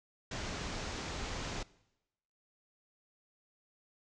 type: low-pass noise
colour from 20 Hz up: pink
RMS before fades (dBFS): -40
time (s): 0.31-1.63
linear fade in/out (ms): 5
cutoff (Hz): 7100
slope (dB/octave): 48
effects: noise-tail reverb RT60 0.9 s tail -21 dB re dry